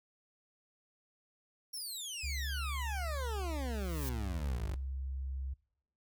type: exponential sweep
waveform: 20% pulse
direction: down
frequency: 5640 to 43.65 Hz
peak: -34 dBFS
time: 1.73-4.76 s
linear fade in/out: 10 ms
type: tone with pitch glide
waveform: sine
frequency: 69.3 to 66.67 Hz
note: C#2 to C2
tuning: 0 to +33 cents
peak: -36 dBFS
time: 2.23-5.54 s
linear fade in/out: 10 ms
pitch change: -67 cents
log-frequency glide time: 3.31-4 s
type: noise with exponential growth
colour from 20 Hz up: blue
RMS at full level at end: -41 dBFS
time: 3.53-4.09 s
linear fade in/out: 0 ms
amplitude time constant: 120 ms
effects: noise-tail reverb RT60 0.7 s tail -23 dB re dry